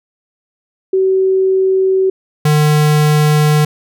sine / square tone pair in turn, 380 / 150.8 Hz, F#4 / D3, +46 / +46 cents, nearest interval octave + major third, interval 1600 cents, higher first, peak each -9 dBFS, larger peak neither, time 0.93-2.1 / 2.45-3.65 s, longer second, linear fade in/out 5 ms, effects none

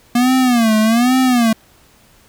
square tone with vibrato, 236.8 Hz, A#3, 27 cents sharp, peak -11 dBFS, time 0.15-1.53 s, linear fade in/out 5 ms, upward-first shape sine, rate 1.2 Hz, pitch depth 160 cents each way, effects pink hiss -50 dBFS RMS until 2.28 s

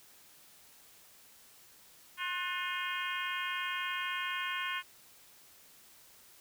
harmonic tone with a mistuned harmonic, 356 Hz, F4, 33 cents sharp, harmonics 3 / 4 / 5 / 6 / 7 / 8 / 9, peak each -39 / -40 / -41 / -42 / -42 / -43 / -44 dBFS, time 2.17-4.83 s, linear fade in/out 50 ms, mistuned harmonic 4, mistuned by +70 cents, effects white hiss -59 dBFS RMS until 6.4 s

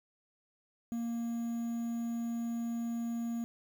triangle tone with quantisation, 233.1 Hz, A#3, in tune, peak -31 dBFS, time 0.92-3.44 s, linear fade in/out 0 ms, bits 9, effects none

